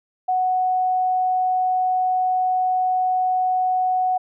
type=tone; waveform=sine; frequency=740 Hz; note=F#5; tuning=in tune; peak=-17 dBFS; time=0.28-4.18 s; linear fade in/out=10 ms; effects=none